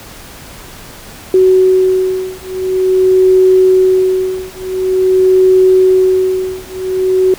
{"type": "beating tone pair", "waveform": "sine", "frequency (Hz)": [373.5, 373.97], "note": ["F#4", "F#4"], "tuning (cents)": [16, 19], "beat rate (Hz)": 0.47, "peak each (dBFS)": -10, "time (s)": [1.34, 7.34], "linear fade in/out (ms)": 2, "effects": ["pink hiss -33 dBFS RMS until 7.38 s"]}